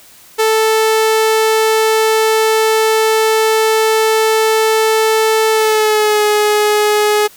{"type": "tone with pitch glide", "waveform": "sawtooth", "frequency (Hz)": [440, 420.4], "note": ["A4", "G#4"], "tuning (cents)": [0, 21], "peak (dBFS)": -6, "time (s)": [0.38, 7.28], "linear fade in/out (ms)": 20, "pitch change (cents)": -79, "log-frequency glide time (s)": [5.51, 6.23], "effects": ["white hiss -42 dBFS RMS until 7.36 s"]}